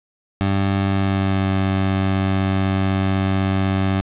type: tone with pitch glide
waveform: 20% pulse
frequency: 97.7 to 96.02 Hz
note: G2 to G2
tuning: -5 to -35 cents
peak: -12 dBFS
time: 0.41-4.01 s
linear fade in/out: 0 ms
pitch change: -30 cents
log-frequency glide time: 0.86-1.52 s
effects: resampled to 8000 Hz + 7-bit